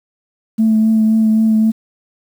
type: tone with vibrato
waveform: sine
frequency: 220 Hz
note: A3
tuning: in tune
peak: -8 dBFS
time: 0.58-1.72 s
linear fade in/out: 20 ms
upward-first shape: triangle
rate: 3.8 Hz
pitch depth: 20 cents each way
effects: tanh soft clip ceiling -5 dBFS + 7-bit